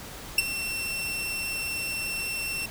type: tone with ADSR envelope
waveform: sawtooth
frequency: 2705 Hz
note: E7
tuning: 44 cents sharp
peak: -12 dBFS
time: 0.38-2.66 s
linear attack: 3 ms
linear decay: 25 ms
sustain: -14 dB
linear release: 5 ms
effects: pink hiss -41 dBFS RMS until 2.7 s